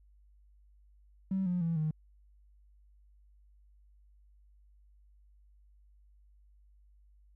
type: tone with pitch steps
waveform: triangle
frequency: 191.2 / 178.4 / 166.45 / 155.3 Hz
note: G3 / F3 / E3 / D#3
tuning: -43 / +37 / +17 / -3 cents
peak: -25 dBFS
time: 1.31-1.91 s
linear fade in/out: 5 ms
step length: 150 ms
effects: tanh soft clip ceiling -26 dBFS + added 50 Hz sine -59 dBFS peak until 7.35 s